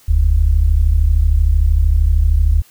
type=tone pair together; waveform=sine; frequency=41.85 / 74.9 Hz; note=E1 / D2; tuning=+27 / +35 cents; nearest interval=minor seventh; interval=1008 cents; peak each=-12 dBFS; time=0.08-2.62 s; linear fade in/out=10 ms; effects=white hiss -49 dBFS RMS until 2.7 s